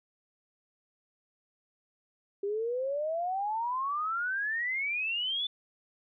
sine exponential sweep, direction up, 393.4 to 3520 Hz, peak -29 dBFS, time 2.43-5.47 s, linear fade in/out 5 ms, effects none

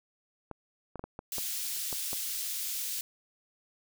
clicks, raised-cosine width 1 ms, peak -25 dBFS, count 8, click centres 0.513 / 0.957 / 0.994 / 1.04 / 1.191 / 1.383 / 1.928 / 2.131 s
white high-pass noise, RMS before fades -35 dBFS, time 1.32-3.01 s, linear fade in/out 2 ms, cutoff 3200 Hz, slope 12 dB/octave
effects none

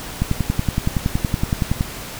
click train, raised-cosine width 5 ms, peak -5 dBFS, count 18, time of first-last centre 0.22-1.809 s, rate 10.7 Hz, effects pink hiss -32 dBFS RMS until 2.19 s

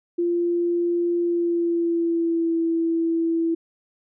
sine tone with pitch glide, 345.6 to 330.8 Hz, F4 to E4, -18 to +6 cents, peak -19 dBFS, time 0.18-3.55 s, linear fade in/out 10 ms, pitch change -76 cents, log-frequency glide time 1.2-2.56 s, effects none

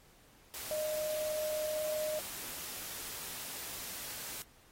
sine tone in noise, 615 Hz, D#5, 20 cents flat, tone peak -33 dBFS, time 0.71-2.19 s, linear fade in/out 0 ms, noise white, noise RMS -43 dBFS, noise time 0.54-4.42 s, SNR +7 dB, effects pink hiss -63 dBFS RMS until 4.71 s + AAC 48 kbps

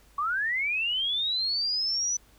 sine linear sweep, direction up, 1108.7 to 6000 Hz, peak -25 dBFS, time 0.18-2.17 s, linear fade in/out 5 ms, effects added 50 Hz sine -58 dBFS peak until 2.38 s + pink hiss -60 dBFS RMS until 2.38 s

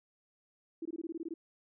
sine tone bursts, 329.6 Hz, E4, in tune, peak -36 dBFS, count 10, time 0.82-1.34 s, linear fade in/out 5 ms, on 34 ms, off 20 ms, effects none

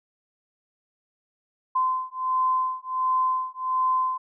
sine beating tone pair, 1030 / 1031.4 Hz, C6 / C6, -28 / -25 cents, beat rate 1.4 Hz, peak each -25 dBFS, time 1.75-4.18 s, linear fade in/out 10 ms, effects none

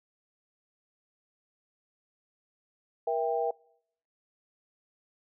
sine chord, E diminished, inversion second, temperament just, 474.7 / 659.3 / 791.1 Hz, Bb4 / E5 / G5, +31 / 0 / +16 cents, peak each -30 / -31 / -31 dBFS, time 3.07-3.51 s, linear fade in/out 5 ms, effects noise-tail reverb RT60 0.7 s tail -26 dB re dry

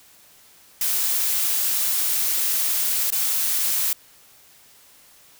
blue noise with dropouts, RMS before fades -22 dBFS, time 0.81-3.93 s, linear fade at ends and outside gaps 2 ms, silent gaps 3.104-3.123 s, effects white hiss -52 dBFS RMS until 5.39 s

